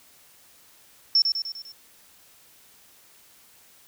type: tone with echo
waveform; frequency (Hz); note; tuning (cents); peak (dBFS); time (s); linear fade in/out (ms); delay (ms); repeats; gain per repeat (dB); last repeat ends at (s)
sine; 5400; E8; +41; -15; 1.15-1.22; 2; 100; 5; -5; 1.72
effects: white hiss -55 dBFS RMS until 3.87 s